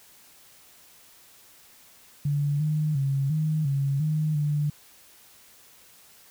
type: tone with pitch steps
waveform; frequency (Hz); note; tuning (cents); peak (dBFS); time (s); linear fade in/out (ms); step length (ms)
sine; 144.4 / 153 / 137.3 / 155.4 / 138.6 / 154.2 / 147.8; D3 / D#3 / C#3 / D#3 / C#3 / D#3 / D3; -29 / -29 / -16 / -2 / 0 / -15 / +11; -22; 2.25-4.7; 5; 350
effects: white hiss -54 dBFS RMS until 6.3 s